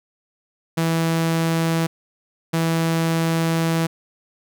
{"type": "tone pair in turn", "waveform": "sawtooth", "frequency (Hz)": [164.2, 164.2], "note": ["E3", "E3"], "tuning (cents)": [-6, -6], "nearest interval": "unison", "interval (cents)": 0, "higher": "neither", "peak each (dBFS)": -14, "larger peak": "neither", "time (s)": [[0.77, 1.87], [2.53, 3.87]], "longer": "second", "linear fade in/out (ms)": 10, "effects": []}